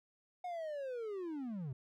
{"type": "linear sweep", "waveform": "triangle", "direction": "down", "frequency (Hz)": [731, 120], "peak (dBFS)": -37, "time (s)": [0.44, 1.73], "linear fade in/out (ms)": 5, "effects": []}